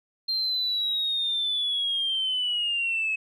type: linear sweep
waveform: sine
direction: down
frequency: 4186 to 2568 Hz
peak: -23 dBFS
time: 0.28-3.16 s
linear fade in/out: 10 ms
effects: tanh soft clip ceiling -19 dBFS